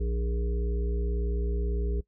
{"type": "harmonic tone", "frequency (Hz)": 58.2, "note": "A#1", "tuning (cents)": -2, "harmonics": [1, 3, 5, 7, 8], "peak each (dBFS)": [-26, -39, -44, -37, -44], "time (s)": [0, 2.01], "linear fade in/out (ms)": 10, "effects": ["noise-tail reverb RT60 0.1 s tail -20 dB re dry"]}